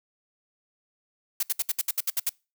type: noise bursts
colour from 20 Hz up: blue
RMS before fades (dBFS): -25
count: 10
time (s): 1.4-2.294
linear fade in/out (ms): 5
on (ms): 30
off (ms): 66
effects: noise-tail reverb RT60 0.3 s tail -26 dB re dry